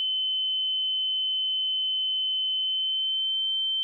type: tone with pitch glide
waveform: sine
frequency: 3053 to 3099 Hz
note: G7 to G7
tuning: -46 to -21 cents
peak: -24 dBFS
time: 0-3.83 s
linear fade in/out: 0 ms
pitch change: +25 cents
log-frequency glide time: 2.58-3.48 s
effects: none